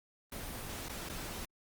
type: noise with dropouts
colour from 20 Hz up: pink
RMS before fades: -42 dBFS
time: 0.32-1.45 s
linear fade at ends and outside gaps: 2 ms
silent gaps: 0.885-0.895 / 1.089-1.097 s
effects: Opus 24 kbps